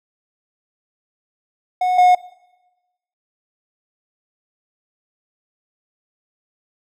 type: tone pair in turn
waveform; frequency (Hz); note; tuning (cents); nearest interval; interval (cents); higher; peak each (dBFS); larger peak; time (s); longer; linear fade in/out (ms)
triangle; 731 / 724.7; F#5 / F#5; -21 / -36; unison; 15; first; -13 / -6; second; 1.81-1.98 / 1.98-2.15; neither; 5
effects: noise-tail reverb RT60 1.0 s tail -20 dB re dry